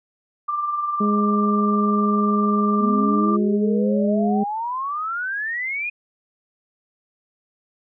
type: tone with tremolo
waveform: sine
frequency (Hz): 1184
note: D6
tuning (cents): +14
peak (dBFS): -19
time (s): 0.48-3.37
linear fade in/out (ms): 10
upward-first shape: sine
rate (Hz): 20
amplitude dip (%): 45
type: harmonic tone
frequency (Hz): 207.7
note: G#3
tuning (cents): 0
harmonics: 1 / 2 / 3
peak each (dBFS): -18 / -25 / -36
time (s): 1-4.44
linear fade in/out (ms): 10
type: exponential sweep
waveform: sine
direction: up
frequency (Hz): 224.2 to 2489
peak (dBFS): -23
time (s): 2.8-5.9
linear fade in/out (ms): 10
effects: none